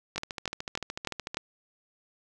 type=two click trains; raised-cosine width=0.2 ms; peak=-12 / -17 dBFS; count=5 / 17; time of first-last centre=0.18-1.37 / 0.16-1.345 s; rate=3.36 / 13.5 Hz; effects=none